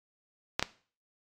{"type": "clicks", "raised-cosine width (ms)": 0.2, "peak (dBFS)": -8, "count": 2, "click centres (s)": [0.595, 0.626], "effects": ["noise-tail reverb RT60 0.4 s tail -17 dB re dry", "MP3 96 kbps"]}